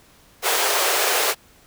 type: high-pass noise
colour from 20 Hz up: pink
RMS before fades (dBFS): -20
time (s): 0.42-1.35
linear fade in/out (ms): 50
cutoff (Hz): 390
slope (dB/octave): 48
effects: pink hiss -53 dBFS RMS until 1.66 s